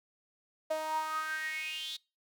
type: tone with high-pass filter sweep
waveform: sawtooth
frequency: 312.7 Hz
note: D#4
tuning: 9 cents sharp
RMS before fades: -36 dBFS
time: 0.7-1.97 s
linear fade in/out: 10 ms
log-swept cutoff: 650 to 3800 Hz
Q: 9.2
effects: noise-tail reverb RT60 0.3 s tail -25 dB re dry